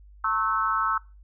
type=tone cluster; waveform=sine; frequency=903 / 1089 / 1306 / 1513 Hz; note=A5 / C#6 / E6 / F#6; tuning=+45 / -31 / -17 / +38 cents; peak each=-32 / -28 / -24 / -32 dBFS; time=0.24-0.98 s; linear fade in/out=5 ms; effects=noise-tail reverb RT60 0.3 s tail -22 dB re dry + added 50 Hz sine -47 dBFS peak until 1.23 s